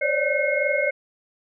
sine tone cluster, 529 / 573 / 596 / 1529 / 2158 Hz, C5 / D5 / D5 / G6 / C#7, +19 / -43 / +25 / -44 / -47 cents, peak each -27 / -25 / -26 / -30 / -24 dBFS, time 0.01-0.91 s, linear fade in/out 10 ms, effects none

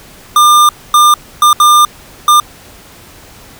square tone bursts at uneven times, 1200 Hz, D6, 37 cents sharp, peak -4 dBFS, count 5, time 0.36-0.69 / 0.94-1.14 / 1.42-1.53 / 1.6-1.85 / 2.28-2.4 s, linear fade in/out 2 ms, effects pink hiss -37 dBFS RMS until 3.59 s

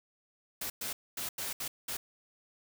white noise bursts at uneven times, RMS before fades -37 dBFS, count 6, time 0.61-0.7 / 0.81-0.93 / 1.17-1.29 / 1.38-1.53 / 1.6-1.68 / 1.88-1.97 s, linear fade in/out 5 ms, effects none

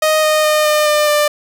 sawtooth tone with pitch steps, 622.3 / 616.6 / 610.9 / 605.3 / 599.7 / 594.2 Hz, D#5 / D#5 / D#5 / D#5 / D5 / D5, 0 / -16 / -32 / -48 / +36 / +20 cents, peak -7 dBFS, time 0.02-1.28 s, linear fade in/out 5 ms, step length 210 ms, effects none

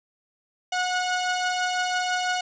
sawtooth tone pair together, 728.5 / 1463 Hz, F#5 / F#6, -27 / -20 cents, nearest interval octave, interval 1207 cents, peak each -21 / -25 dBFS, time 0.72-2.41 s, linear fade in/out 5 ms, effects resampled to 16000 Hz + 9-bit

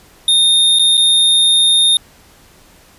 square tone with dropouts, 3664 Hz, A#7, 31 cents flat, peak -9 dBFS, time 0.28-1.97 s, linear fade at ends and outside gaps 2 ms, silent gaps 0.788-0.794 / 0.971-0.976 s, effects pink hiss -46 dBFS RMS until 2.98 s + resampled to 32000 Hz

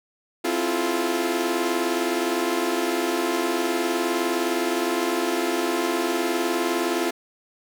sawtooth chord, F major seventh, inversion second, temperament equal with one note detuned, 261.6 / 329.6 / 349.2 / 430.7 Hz, C4 / E4 / F4 / A4, 0 / 0 / 0 / -37 cents, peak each -26 / -24 / -21 / -26 dBFS, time 0.44-7.11 s, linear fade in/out 10 ms, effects none

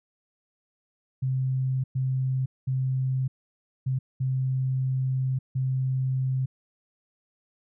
sine tone bursts at uneven times, 130.81 Hz, C3, in tune, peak -23 dBFS, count 6, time 1.22-1.84 / 1.95-2.46 / 2.67-3.28 / 3.86-3.99 / 4.2-5.39 / 5.55-6.46 s, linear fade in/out 10 ms, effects none

